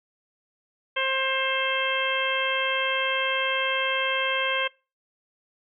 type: harmonic tone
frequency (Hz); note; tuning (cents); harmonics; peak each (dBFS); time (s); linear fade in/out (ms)
530; C5; +22; 1 / 2 / 3 / 4 / 5 / 6; -30 / -30 / -30 / -30 / -30 / -30; 0.96-4.68; 10
effects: noise-tail reverb RT60 0.3 s tail -23 dB re dry